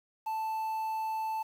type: tone with quantisation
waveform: triangle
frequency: 880 Hz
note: A5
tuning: in tune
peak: -29 dBFS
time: 0.26-1.43 s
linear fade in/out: 10 ms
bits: 9
effects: none